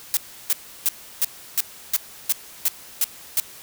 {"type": "noise bursts", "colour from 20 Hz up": "blue", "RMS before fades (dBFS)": -19, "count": 10, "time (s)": [0.14, 3.4], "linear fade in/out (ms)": 0, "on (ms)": 29, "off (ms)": 330, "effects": ["white hiss -43 dBFS RMS until 3.62 s"]}